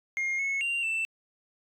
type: tone with pitch steps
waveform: sine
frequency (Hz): 2130 / 2192 / 2772 / 2664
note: C7 / C#7 / F7 / E7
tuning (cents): +30 / -20 / -14 / +18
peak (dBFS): -24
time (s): 0.17-1.05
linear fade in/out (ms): 0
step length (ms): 220
effects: tanh soft clip ceiling -26 dBFS